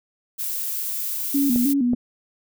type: noise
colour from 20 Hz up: violet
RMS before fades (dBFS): -27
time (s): 0.38-1.74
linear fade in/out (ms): 20
type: tone with vibrato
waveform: sine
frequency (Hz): 261.1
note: C4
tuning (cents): -3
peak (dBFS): -17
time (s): 1.34-1.95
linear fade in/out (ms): 10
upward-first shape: square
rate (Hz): 3.2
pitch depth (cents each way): 120
type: clicks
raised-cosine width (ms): 2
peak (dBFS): -16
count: 2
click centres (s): 1.56 / 1.934
effects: none